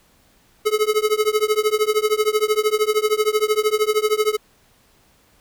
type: tone with tremolo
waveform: square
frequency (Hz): 427.6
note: A4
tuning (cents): -49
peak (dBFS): -13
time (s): 0.65-4.37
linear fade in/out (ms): 20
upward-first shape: triangle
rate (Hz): 13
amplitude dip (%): 100
effects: pink hiss -57 dBFS RMS until 5.4 s